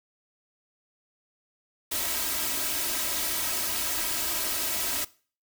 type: noise with comb filter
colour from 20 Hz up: white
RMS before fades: -29 dBFS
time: 1.91-5.05 s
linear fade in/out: 10 ms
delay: 3.1 ms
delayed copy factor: +0.75
effects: noise-tail reverb RT60 0.4 s tail -20 dB re dry